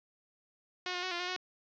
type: tone with pitch steps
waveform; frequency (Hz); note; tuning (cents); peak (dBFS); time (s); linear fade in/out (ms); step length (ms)
5% pulse; 362.9 / 357.2 / 370.6 / 347.4 / 359.1 / 367; F#4 / F4 / F#4 / F4 / F4 / F#4; -34 / +39 / +3 / -9 / +48 / -14; -23; 0.86-1.364; 2; 84
effects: resampled to 16000 Hz